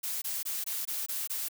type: noise bursts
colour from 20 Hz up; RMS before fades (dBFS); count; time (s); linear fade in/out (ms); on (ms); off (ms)
blue; -34; 7; 0.03-1.486; 10; 190; 21
effects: none